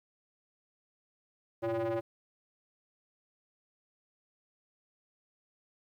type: ring-modulated tone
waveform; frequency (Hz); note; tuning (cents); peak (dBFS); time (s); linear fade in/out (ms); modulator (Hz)
square; 112; A2; +31; -28; 1.62-2.01; 20; 457
effects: low-pass 2000 Hz 12 dB/octave + 11-bit